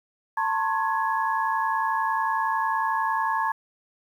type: tone cluster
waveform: sine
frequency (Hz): 893 / 1024 / 1084 / 1679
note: A5 / C6 / C#6 / G#6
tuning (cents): +25 / -38 / -39 / +18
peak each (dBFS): -25 / -33 / -27 / -30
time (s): 0.37-3.52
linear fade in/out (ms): 5
effects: 9-bit